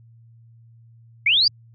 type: linear sweep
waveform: sine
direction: up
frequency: 2100 to 4917 Hz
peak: -14 dBFS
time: 1.26-1.48 s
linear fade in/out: 5 ms
effects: added 115 Hz sine -47 dBFS peak until 1.74 s + AAC 32 kbps